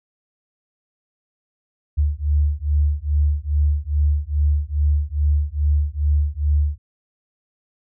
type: beating tone pair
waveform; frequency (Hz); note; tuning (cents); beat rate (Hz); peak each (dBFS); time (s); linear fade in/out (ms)
sine; 72.6 / 75; D2 / D2; -19 / +37; 2.4; -19; 1.97-6.78; 20
effects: none